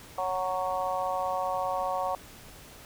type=harmonic tone; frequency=185 Hz; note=F#3; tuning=in tune; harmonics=3 / 4 / 5 / 6; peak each=-33 / -31 / -34 / -34 dBFS; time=0.18-2.15 s; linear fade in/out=2 ms; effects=pink hiss -49 dBFS RMS until 2.85 s